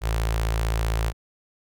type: tone with notch filter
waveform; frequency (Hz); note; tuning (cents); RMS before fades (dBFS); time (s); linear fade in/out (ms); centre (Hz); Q
sawtooth; 55.5; A1; +16; -24; 0.01-1.13; 50; 240; 0.75
effects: none